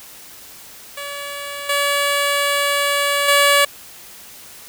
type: tone with level steps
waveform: 10% pulse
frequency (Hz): 570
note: C#5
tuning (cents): +48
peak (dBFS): -19 / -8 / -3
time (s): 0.97-3.65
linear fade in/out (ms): 5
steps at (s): 1.69 / 3.28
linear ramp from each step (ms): 5
effects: white hiss -40 dBFS RMS until 4.68 s